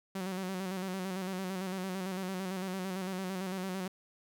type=tone with vibrato; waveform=sawtooth; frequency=187.6 Hz; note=F#3; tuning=24 cents sharp; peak=-31 dBFS; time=0.15-3.88 s; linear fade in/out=5 ms; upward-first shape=square; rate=8.9 Hz; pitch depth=47 cents each way; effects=none